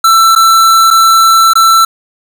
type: tone with dropouts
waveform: square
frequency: 1335 Hz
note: E6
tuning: 22 cents sharp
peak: -4 dBFS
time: 0.04-1.85 s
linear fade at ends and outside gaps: 5 ms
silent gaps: 0.352-0.36 / 0.905-0.909 / 1.535-1.554 s
effects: none